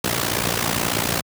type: noise with amplitude modulation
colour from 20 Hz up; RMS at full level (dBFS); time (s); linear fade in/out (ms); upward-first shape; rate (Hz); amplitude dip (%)
pink; -18; 0.04-1.21; 5; sine; 58.3; 80
effects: high-pass 100 Hz 12 dB/octave